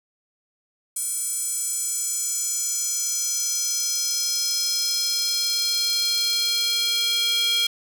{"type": "tone with high-pass filter sweep", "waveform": "square", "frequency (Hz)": 466.2, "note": "A#4", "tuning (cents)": 0, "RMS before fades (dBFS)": -24, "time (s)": [0.96, 7.67], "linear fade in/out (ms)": 5, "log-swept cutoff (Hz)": [8800, 3300], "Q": 3.9, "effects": []}